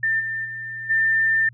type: tone with level steps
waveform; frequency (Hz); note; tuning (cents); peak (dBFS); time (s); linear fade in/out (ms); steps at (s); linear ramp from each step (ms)
sine; 1793; A6; +32; -18 / -24 / -29 / -16; 0.03-1.49; 5; 0.19 / 0.44 / 0.89; 20
effects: added 120 Hz sine -44 dBFS peak until 1.53 s